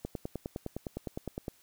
click train, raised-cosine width 2 ms, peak -22 dBFS, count 15, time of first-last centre 0.05-1.481 s, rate 9.78 Hz, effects white hiss -64 dBFS RMS until 1.62 s

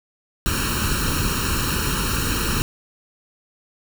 pink noise with comb filter, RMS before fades -22 dBFS, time 0.46-2.62 s, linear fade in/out 0 ms, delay 0.72 ms, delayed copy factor +0.95, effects none

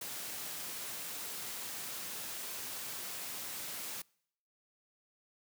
white noise, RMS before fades -42 dBFS, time 0.01-4.02 s, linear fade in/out 5 ms, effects noise-tail reverb RT60 0.7 s tail -26 dB re dry + high-pass 100 Hz 12 dB/octave

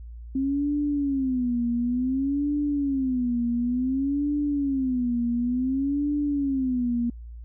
sine tone with vibrato, 263.5 Hz, C4, 12 cents sharp, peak -22 dBFS, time 0.35-7.1 s, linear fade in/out 5 ms, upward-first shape sine, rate 0.56 Hz, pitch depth 180 cents each way, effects added 58 Hz sine -37 dBFS peak until 7.44 s

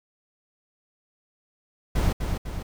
brown noise with echo, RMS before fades -22 dBFS, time 1.95-2.13 s, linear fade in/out 10 ms, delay 250 ms, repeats 2, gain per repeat -5 dB, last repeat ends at 2.63 s, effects none

